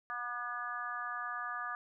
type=harmonic tone with a mistuned harmonic; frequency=242 Hz; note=B3; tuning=35 cents flat; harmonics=3 / 4 / 5 / 6 / 7; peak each=-46 / -50 / -39 / -46 / -42 dBFS; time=0.1-1.75 s; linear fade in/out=0 ms; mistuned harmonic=6; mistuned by=+23 cents; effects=none